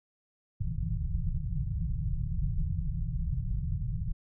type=low-pass noise; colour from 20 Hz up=pink; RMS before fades=-31 dBFS; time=0.6-4.13 s; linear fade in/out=10 ms; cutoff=170 Hz; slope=96 dB/octave; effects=none